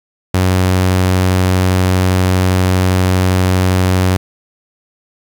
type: tone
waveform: sawtooth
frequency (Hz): 92.5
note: F#2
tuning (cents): 0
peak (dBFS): -6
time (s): 0.34-4.17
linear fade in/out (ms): 5
effects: 7-bit